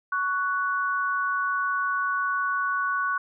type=tone pair together; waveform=sine; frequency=1118.6 / 1480 Hz; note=C#6 / F#6; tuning=+15 / 0 cents; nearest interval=perfect fourth; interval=485 cents; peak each=-26 dBFS; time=0.12-3.18 s; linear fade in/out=5 ms; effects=none

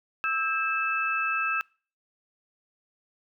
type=tone cluster; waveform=sine; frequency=1307 / 1602 / 2624 Hz; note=E6 / G6 / E7; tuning=-15 / +37 / -9 cents; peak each=-28 / -31 / -28 dBFS; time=0.24-1.61 s; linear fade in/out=0 ms; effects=noise-tail reverb RT60 0.4 s tail -25 dB re dry

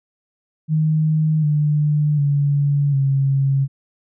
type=tone with pitch steps; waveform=sine; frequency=155.9 / 149.29 / 142.96 / 136.9 Hz; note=D#3 / D3 / D3 / C#3; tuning=+4 / +29 / -46 / -21 cents; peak=-14 dBFS; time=0.68-3.68 s; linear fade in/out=50 ms; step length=750 ms; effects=none

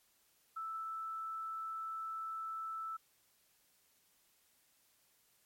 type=tone; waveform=sine; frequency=1318.5 Hz; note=E6; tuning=in tune; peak=-39 dBFS; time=0.56-2.97 s; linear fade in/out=10 ms; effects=white hiss -72 dBFS RMS until 5.45 s + MP3 64 kbps

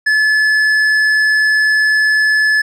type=tone with tanh clipping; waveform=sine; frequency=1724 Hz; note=A6; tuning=36 cents flat; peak=-11 dBFS; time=0.06-2.62 s; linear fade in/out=10 ms; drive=8 dB; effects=none

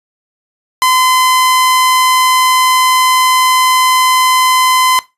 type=tone; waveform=sawtooth; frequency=1024 Hz; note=C6; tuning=38 cents flat; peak=-4 dBFS; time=0.82-4.99 s; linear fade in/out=0 ms; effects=noise-tail reverb RT60 0.2 s tail -17 dB re dry + resampled to 32000 Hz

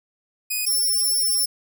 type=tone pair in turn; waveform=5% pulse; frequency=2489 / 5397 Hz; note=D#7 / E8; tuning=0 / +40 cents; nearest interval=octave + minor second; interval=1340 cents; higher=second; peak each=-13 dBFS; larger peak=neither; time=0.5-0.66 / 0.66-1.46 s; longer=second; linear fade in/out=10 ms; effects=none

